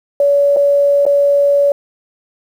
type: tone with dropouts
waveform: sine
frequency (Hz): 568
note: C#5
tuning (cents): +42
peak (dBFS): -8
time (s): 0.2-1.72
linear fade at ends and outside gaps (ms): 2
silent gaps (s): 0.563-0.568 / 1.054-1.064
effects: 7-bit